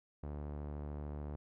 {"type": "tone with low-pass filter", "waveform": "sawtooth", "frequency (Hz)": 73.6, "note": "D2", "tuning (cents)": 4, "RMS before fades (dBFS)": -43, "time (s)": [0.23, 1.36], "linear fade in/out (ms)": 5, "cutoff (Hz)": 870, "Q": 0.81, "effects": []}